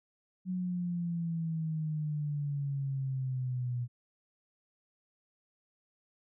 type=exponential sweep; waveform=sine; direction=down; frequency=185 to 120.9 Hz; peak=-31 dBFS; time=0.45-3.88 s; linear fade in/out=50 ms; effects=none